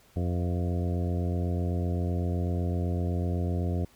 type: harmonic tone with a mistuned harmonic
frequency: 87.9 Hz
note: F2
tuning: 12 cents sharp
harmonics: 1 / 2 / 3 / 4 / 5 / 6 / 7 / 8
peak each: -27 / -33 / -37 / -39 / -41 / -43 / -44 / -45 dBFS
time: 0.16-3.85 s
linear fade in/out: 5 ms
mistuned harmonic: 7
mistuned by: +41 cents
effects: pink hiss -60 dBFS RMS until 3.95 s

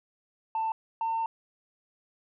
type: tone pair in turn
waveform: sine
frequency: 890 / 904 Hz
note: A5 / A5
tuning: +20 / +47 cents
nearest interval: unison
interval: 27 cents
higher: second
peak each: -25 dBFS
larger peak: neither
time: 0.55-0.72 / 1.01-1.26 s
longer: second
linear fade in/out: 2 ms
effects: tanh soft clip ceiling -24 dBFS

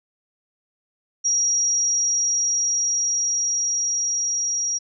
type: tone with level ramp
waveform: sine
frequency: 5690 Hz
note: F8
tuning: 31 cents sharp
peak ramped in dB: -17 to -21 dBFS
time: 1.24-4.79 s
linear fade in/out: 20 ms
effects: none

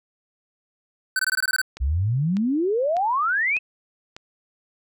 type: tone bursts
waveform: square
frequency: 1525 Hz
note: G6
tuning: 48 cents flat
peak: -20 dBFS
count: 9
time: 1.16-1.616 s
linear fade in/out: 2 ms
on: 32 ms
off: 21 ms
type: click train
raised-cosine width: 0.2 ms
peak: -20 dBFS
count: 5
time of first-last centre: 1.77-4.165 s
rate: 1.67 Hz
type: exponential sweep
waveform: sine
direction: up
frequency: 60.6 to 2637 Hz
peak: -19 dBFS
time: 1.8-3.59 s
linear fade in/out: 20 ms
effects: none

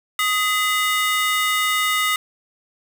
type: ring-modulated tone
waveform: 30% pulse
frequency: 1642 Hz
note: G#6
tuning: 20 cents flat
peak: -12 dBFS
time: 0.19-2.16 s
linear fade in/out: 2 ms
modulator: 390 Hz
effects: none

